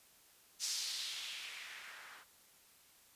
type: noise with low-pass filter sweep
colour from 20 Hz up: violet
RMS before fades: -44 dBFS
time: 0.59-2.25 s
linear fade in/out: 50 ms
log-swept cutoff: 5800 to 1300 Hz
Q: 2.1
effects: white hiss -65 dBFS RMS until 3.15 s + resampled to 32000 Hz